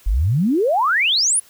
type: exponential sweep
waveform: sine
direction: up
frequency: 40.98 to 10900 Hz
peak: -14 dBFS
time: 0.06-1.4 s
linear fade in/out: 10 ms
effects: white hiss -50 dBFS RMS until 1.49 s